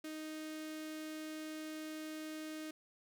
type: tone with notch filter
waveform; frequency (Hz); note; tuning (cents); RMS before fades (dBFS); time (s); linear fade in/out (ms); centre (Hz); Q
sawtooth; 311.1; D#4; 0; -45; 0.04-2.71; 5; 890; 1.5
effects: none